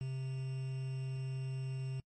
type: tone with quantisation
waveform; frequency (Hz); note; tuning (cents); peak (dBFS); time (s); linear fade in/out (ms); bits
triangle; 131.9; C3; +14; -34; 0.01-2; 0; 9
effects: noise-tail reverb RT60 0.1 s tail -26 dB re dry + MP3 32 kbps